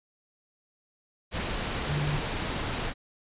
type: tone in noise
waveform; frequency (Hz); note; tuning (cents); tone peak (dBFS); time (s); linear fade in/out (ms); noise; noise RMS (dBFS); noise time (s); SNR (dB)
sine; 146.83; D3; 0; -27; 1.87-2.2; 50; pink; -31; 1.31-2.94; +1
effects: resampled to 8000 Hz